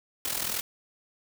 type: noise with amplitude modulation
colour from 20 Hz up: white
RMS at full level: -28 dBFS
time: 0.25-0.61 s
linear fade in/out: 0 ms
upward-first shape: sine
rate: 41.4 Hz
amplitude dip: 70%
effects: none